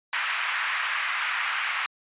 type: band-pass noise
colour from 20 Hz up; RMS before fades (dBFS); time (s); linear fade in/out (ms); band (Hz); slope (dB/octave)
white; -28; 0.13-1.86; 0; 1100 to 2500; 24
effects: resampled to 8000 Hz